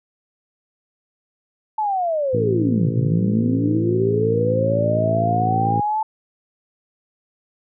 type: linear two-way sweep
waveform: sine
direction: down then up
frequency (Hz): 880 to 109.9 to 880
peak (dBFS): -18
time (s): 1.78-6.03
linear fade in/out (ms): 5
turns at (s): 2.92
type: harmonic tone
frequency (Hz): 55.7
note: A1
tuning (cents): +22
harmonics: 2 / 3 / 4 / 5 / 6 / 7 / 8 / 9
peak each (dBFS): -22 / -26 / -28 / -30 / -32 / -33 / -34 / -35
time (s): 2.33-5.81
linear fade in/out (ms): 10
effects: none